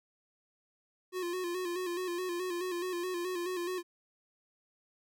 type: tone with vibrato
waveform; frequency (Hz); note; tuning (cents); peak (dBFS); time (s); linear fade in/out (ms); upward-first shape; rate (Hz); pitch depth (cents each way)
square; 357.6; F4; +41; -34; 1.12-3.83; 50; square; 4.7; 51
effects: none